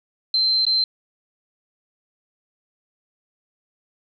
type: tone with dropouts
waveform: sine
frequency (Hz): 4112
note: C8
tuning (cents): -31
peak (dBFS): -16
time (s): 0.34-0.84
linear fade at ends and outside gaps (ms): 2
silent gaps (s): 0.652-0.666
effects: none